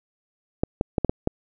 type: clicks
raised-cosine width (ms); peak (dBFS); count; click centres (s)
2; -7; 6; 0.635 / 0.811 / 0.982 / 1.047 / 1.095 / 1.274
effects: none